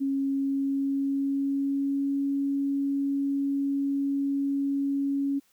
sine tone with pitch glide, 273.7 to 278.3 Hz, C#4 to C#4, -22 to +7 cents, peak -24 dBFS, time 0-5.4 s, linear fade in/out 20 ms, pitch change +29 cents, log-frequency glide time 0.21-2.2 s, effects white hiss -66 dBFS RMS until 5.52 s

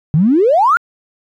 triangle exponential sweep, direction up, 142.2 to 1469 Hz, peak -4 dBFS, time 0.14-0.77 s, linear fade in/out 0 ms, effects tanh soft clip ceiling -6 dBFS

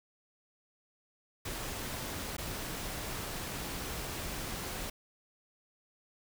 pink noise with dropouts, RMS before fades -39 dBFS, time 1.45-4.9 s, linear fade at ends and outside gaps 5 ms, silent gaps 2.368-2.381 s, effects none

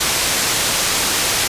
white low-pass noise, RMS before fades -18 dBFS, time 0-1.48 s, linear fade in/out 10 ms, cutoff 8200 Hz, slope 12 dB/octave, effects resampled to 32000 Hz

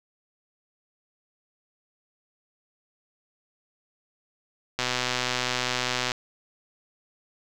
click train, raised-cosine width 0.2 ms, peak -8 dBFS, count 167, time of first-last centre 4.79-6.118 s, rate 125 Hz, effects none

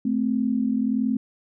sine tone pair together, 218.1 / 259.4 Hz, A3 / C4, -15 / -15 cents, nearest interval minor third, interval 300 cents, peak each -23 dBFS, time 0.05-1.17 s, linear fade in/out 5 ms, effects none

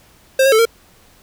square tone with pitch steps, 530 / 542 / 439 / 459.7 Hz, C5 / C#5 / A4 / A#4, +22 / -39 / -4 / -24 cents, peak -10 dBFS, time 0.39-0.654 s, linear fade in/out 5 ms, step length 66 ms, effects pink hiss -50 dBFS RMS until 1.22 s

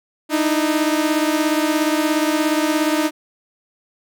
sawtooth beating tone pair, 303.7 / 320.7 Hz, D#4 / E4, -42 / -48 cents, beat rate 17 Hz, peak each -14 / -17 dBFS, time 0.29-3.11 s, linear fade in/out 50 ms, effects none

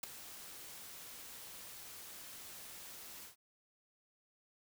white noise with ADSR envelope, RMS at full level -36 dBFS, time 0.03-3.36 s, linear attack 7 ms, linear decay 5 ms, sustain -15 dB, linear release 120 ms, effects none

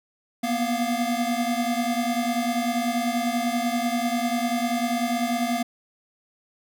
square tone cluster, 236.8 / 247 / 695 Hz, A#3 / B3 / F5, +27 / 0 / -9 cents, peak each -28 dBFS, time 0.43-5.63 s, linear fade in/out 10 ms, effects none

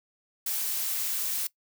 blue noise, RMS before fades -30 dBFS, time 0.46-1.47 s, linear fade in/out 5 ms, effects noise-tail reverb RT60 0.1 s tail -20 dB re dry

